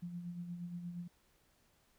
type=tone with tremolo; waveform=sine; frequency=174.3 Hz; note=F3; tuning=3 cents flat; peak=-39 dBFS; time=0.02-1.08 s; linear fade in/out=10 ms; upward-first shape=sine; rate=8.5 Hz; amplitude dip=50%; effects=pink hiss -72 dBFS RMS until 1.98 s